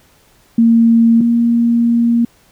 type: tone pair in turn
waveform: sine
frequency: 230 / 234.4 Hz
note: A#3 / A#3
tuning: -23 / +10 cents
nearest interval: unison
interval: 33 cents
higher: second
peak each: -6 / -9 dBFS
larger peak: first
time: 0.58-1.21 / 1.21-2.25 s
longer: second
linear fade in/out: 5 ms
effects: pink hiss -51 dBFS RMS until 2.51 s